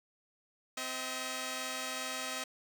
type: tone pair together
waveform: 5% pulse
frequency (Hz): 258.9 / 636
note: C4 / D#5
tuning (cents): -18 / +38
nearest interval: octave + major third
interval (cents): 1556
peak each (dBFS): -29 / -27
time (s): 0.77-2.44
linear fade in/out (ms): 5
effects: none